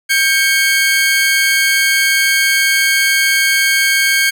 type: tone pair together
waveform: sawtooth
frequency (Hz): 1589.6 / 2217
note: G6 / C#7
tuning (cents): +24 / 0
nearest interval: tritone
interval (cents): 576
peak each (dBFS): -10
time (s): 0.09-4.31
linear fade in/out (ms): 20
effects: none